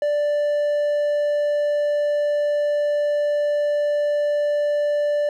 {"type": "tone", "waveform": "triangle", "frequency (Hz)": 587.3, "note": "D5", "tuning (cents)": 0, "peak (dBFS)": -16, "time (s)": [0.02, 5.29], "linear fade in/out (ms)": 2, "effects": []}